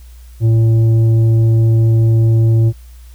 sine tone with tanh clipping, 113.1 Hz, A2, 48 cents sharp, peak -9 dBFS, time 0.4-2.73 s, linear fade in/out 50 ms, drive 7 dB, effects added 60 Hz sine -34 dBFS peak until 3.14 s + white hiss -50 dBFS RMS until 3.14 s

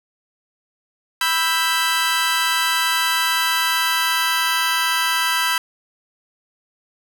20% pulse chord, E minor, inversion second, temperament just, 988.9 / 1318.5 / 1582.2 Hz, B5 / E6 / G6, +2 / 0 / +16 cents, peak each -17 dBFS, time 1.21-5.58 s, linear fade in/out 2 ms, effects none

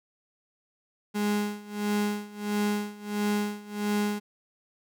35% pulse tone with tremolo, 207.3 Hz, G#3, 3 cents flat, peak -22 dBFS, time 1.14-4.2 s, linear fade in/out 20 ms, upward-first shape sine, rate 1.5 Hz, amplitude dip 90%, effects none

